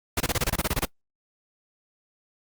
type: noise bursts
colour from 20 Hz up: pink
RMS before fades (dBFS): -24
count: 12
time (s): 0.17-0.853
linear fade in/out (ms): 5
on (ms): 34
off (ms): 25
effects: noise-tail reverb RT60 0.1 s tail -21 dB re dry + Opus 48 kbps